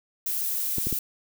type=noise; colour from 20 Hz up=violet; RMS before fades=-28 dBFS; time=0.26-0.99 s; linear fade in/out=2 ms
type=clicks; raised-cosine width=3 ms; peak=-17 dBFS; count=3; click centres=0.783 / 0.87 / 0.927 s
effects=none